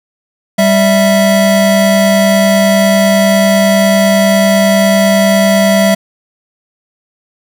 square tone pair together, 196 / 658 Hz, G3 / E5, 0 / -3 cents, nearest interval octave + major sixth, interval 2097 cents, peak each -10 dBFS, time 0.58-5.95 s, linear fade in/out 10 ms, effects none

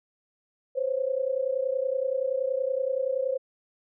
sine tone pair together, 514 / 544.6 Hz, C5 / C#5, -31 / -31 cents, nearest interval minor second, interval 100 cents, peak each -27 / -28 dBFS, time 0.75-3.38 s, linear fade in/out 20 ms, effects none

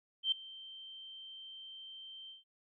sine tone with ADSR envelope, 3127 Hz, G7, 5 cents flat, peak -26 dBFS, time 0.23-2.44 s, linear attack 89 ms, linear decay 5 ms, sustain -21 dB, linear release 150 ms, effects none

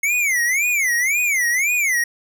square tone with vibrato, 2156 Hz, C#7, 49 cents flat, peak -17 dBFS, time 0.03-2.04 s, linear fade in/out 5 ms, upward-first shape sine, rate 1.9 Hz, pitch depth 240 cents each way, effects none

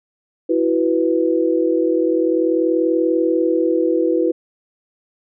sine chord, E suspended second, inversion none, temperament equal, 329.6 / 370 / 493.9 Hz, E4 / F#4 / B4, 0 / 0 / 0 cents, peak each -17 / -20 / -19 dBFS, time 0.49-4.32 s, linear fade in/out 10 ms, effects none

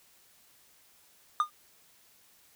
triangle tone with exponential decay, 1216 Hz, D#6, 40 cents flat, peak -17 dBFS, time 1.4-1.5 s, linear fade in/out 1 ms, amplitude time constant 21 ms, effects white hiss -62 dBFS RMS until 2.55 s

